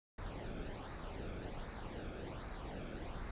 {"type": "noise with flanger", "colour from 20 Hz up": "brown", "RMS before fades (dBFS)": -45, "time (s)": [0.18, 3.31], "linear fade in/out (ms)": 5, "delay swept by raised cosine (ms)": [0.31, 1.06], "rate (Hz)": 1.3, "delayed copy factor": -0.55, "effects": ["resampled to 8000 Hz"]}